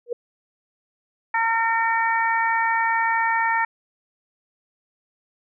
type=tone with exponential growth; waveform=sine; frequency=479.1 Hz; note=A#4; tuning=47 cents sharp; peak=-19 dBFS; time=0.06-0.13 s; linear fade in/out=5 ms; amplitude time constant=15 ms
type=harmonic tone; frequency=455.4 Hz; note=A#4; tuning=40 cents flat; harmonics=2 / 3 / 4 / 5; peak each=-21 / -28 / -23 / -29 dBFS; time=1.34-3.65 s; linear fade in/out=5 ms
effects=none